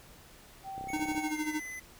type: tone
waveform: sine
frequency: 775 Hz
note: G5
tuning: 20 cents flat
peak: -38 dBFS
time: 0.63-1.33 s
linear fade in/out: 50 ms
type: click train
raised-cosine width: 2 ms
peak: -32 dBFS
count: 14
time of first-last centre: 0.78-1.179 s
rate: 32.6 Hz
type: tone with pitch glide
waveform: square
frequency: 2217 to 2021 Hz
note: C#7 to B6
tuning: 0 to +39 cents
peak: -40 dBFS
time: 0.88-1.8 s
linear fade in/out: 10 ms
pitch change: -161 cents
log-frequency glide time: 1.2-1.52 s
type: tone with tremolo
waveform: square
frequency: 306.3 Hz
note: D#4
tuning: 27 cents flat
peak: -30 dBFS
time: 0.93-1.6 s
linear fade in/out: 5 ms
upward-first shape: sine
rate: 13 Hz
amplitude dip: 75%
effects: pink hiss -55 dBFS RMS until 1.99 s